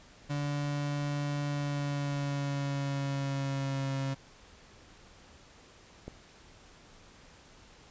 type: tone with pitch glide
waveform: 35% pulse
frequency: 144.6 to 135.7 Hz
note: D3 to C#3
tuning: -27 to -36 cents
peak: -29 dBFS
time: 0.29-4.15 s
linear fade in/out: 20 ms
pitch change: -109 cents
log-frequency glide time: 1.47-3.94 s
type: click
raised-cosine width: 2 ms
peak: -27 dBFS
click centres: 6.08 s
effects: pink hiss -56 dBFS RMS until 7.9 s + resampled to 16000 Hz